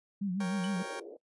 sine tone with vibrato, 190 Hz, F#3, 46 cents sharp, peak -30 dBFS, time 0.21-0.83 s, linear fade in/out 10 ms, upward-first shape sine, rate 6.6 Hz, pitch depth 110 cents each way
20% pulse chord, G diminished, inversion first, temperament equal, 466.2 / 554.4 / 784 Hz, Bb4 / Db5 / G5, 0 / 0 / 0 cents, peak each -38 dBFS, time 0.4-1 s, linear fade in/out 5 ms
square tone with exponential decay, 2997 Hz, F#7, 22 cents sharp, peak -38 dBFS, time 0.64-0.74 s, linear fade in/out 1 ms, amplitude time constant 21 ms
pink band-pass noise, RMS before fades -46 dBFS, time 0.76-1.17 s, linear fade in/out 5 ms, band 330 to 580 Hz, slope 48 dB/octave
effects noise-tail reverb RT60 0.1 s tail -19 dB re dry + resampled to 24000 Hz

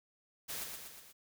white noise with echo, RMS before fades -41 dBFS, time 0.48-0.65 s, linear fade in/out 20 ms, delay 120 ms, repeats 4, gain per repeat -4 dB, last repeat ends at 1.13 s, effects none

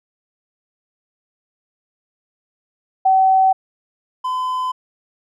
sine / triangle tone pair in turn, 762 / 1017.1 Hz, G5 / C6, -49 / -49 cents, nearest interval perfect fourth, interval 500 cents, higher second, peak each -10 / -17 dBFS, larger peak first, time 3.05-3.53 / 4.24-4.72 s, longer neither, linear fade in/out 10 ms, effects none

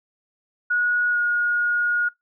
sine tone with pitch glide, 1455 to 1438.3 Hz, F#6 to F#6, -29 to -49 cents, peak -18 dBFS, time 0.7-2.09 s, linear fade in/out 10 ms, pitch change -20 cents, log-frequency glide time 1.11-1.18 s, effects noise-tail reverb RT60 0.2 s tail -25 dB re dry

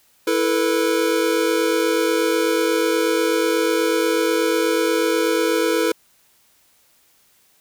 square chord, E suspended fourth, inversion none, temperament equal with one note detuned, 329.6 / 440 / 488.2 Hz, E4 / A4 / B4, 0 / 0 / -20 cents, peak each -22 dBFS, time 0.27-5.92 s, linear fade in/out 5 ms, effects white hiss -58 dBFS RMS until 7.6 s

